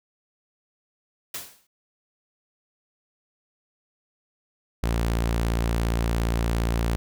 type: noise with exponential decay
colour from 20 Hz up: white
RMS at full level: -30 dBFS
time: 1.34-1.67 s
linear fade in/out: 5 ms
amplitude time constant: 71 ms
type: tone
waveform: sawtooth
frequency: 57.3 Hz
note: A#1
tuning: 29 cents flat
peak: -18 dBFS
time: 4.83-6.96 s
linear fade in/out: 0 ms
effects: none